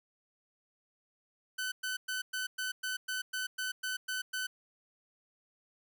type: tone bursts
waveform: sawtooth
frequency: 1512 Hz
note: F#6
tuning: 37 cents sharp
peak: -30 dBFS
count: 12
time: 1.58-4.47 s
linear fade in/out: 10 ms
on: 140 ms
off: 110 ms
effects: none